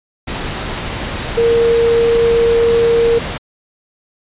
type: tone in noise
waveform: sine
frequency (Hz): 465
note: A#4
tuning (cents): -4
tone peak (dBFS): -9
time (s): 1.37-3.19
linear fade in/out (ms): 10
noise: pink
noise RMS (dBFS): -22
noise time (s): 0.27-3.38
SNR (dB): +10
effects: resampled to 8000 Hz